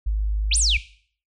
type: tone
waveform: sine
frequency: 51.91 Hz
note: G#1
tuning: in tune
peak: -19 dBFS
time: 0.06-0.78 s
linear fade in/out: 10 ms
type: exponential two-way sweep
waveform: sine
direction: up then down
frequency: 2217 to 9870 to 2217 Hz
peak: -18 dBFS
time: 0.51-0.77 s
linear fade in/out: 5 ms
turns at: 0.57 s
effects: noise-tail reverb RT60 0.5 s tail -17 dB re dry